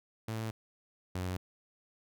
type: tone pair in turn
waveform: sawtooth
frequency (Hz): 111.2 / 91.4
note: A2 / F#2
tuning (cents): +19 / -21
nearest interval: minor third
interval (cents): 340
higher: first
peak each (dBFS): -31 / -30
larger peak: second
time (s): 0.28-0.51 / 1.15-1.37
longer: first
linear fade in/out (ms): 5
effects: none